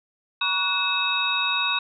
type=tone cluster; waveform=sine; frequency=952 / 1125 / 1472 / 2597 / 3775 Hz; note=A#5 / C#6 / F#6 / E7 / A#7; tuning=+36 / +25 / -9 / -26 / +21 cents; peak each=-33 / -29 / -31 / -25 / -25 dBFS; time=0.41-1.79 s; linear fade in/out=5 ms; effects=none